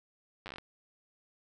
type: slowing click train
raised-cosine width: 0.3 ms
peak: -26 dBFS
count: 9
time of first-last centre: 0.46-0.584 s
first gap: 9 ms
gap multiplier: 1.15
effects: none